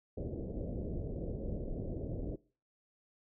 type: low-pass noise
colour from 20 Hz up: pink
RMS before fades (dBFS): -39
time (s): 0.17-2.36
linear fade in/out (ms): 5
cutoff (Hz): 580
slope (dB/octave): 48
effects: noise-tail reverb RT60 0.4 s tail -22 dB re dry